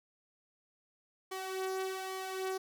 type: tone with flanger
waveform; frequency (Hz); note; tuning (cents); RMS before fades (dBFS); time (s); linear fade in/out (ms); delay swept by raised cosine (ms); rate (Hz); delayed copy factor
sawtooth; 378.7; F#4; +40; -38; 1.31-2.58; 10; 0.93 to 2.83; 1.2; +0.55
effects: none